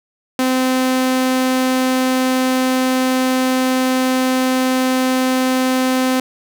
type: tone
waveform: sawtooth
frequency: 257.9 Hz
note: C4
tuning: 25 cents flat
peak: -10 dBFS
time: 0.39-6.2 s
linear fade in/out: 2 ms
effects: none